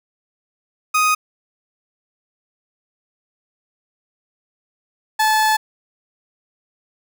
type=tone pair in turn; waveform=30% pulse; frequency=1248 / 867 Hz; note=D#6 / A5; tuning=+5 / -26 cents; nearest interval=tritone; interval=631 cents; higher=first; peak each=-11 dBFS; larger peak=neither; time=0.94-1.15 / 5.19-5.57 s; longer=second; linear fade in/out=10 ms; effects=none